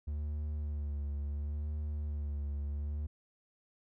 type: tone with vibrato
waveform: triangle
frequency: 73.42 Hz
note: D2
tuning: in tune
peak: -32 dBFS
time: 0.07-3.07 s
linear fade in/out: 10 ms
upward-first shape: sine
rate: 0.71 Hz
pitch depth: 42 cents each way
effects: none